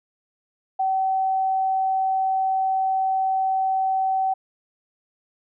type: tone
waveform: sine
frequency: 764 Hz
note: G5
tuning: 45 cents flat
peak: -19 dBFS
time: 0.79-4.34 s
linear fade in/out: 10 ms
effects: none